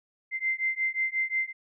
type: beating tone pair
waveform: sine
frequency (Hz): 2079 / 2084.6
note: C7 / C7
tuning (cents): -12 / -7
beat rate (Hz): 5.6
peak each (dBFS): -29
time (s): 0.31-1.53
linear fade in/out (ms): 50
effects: none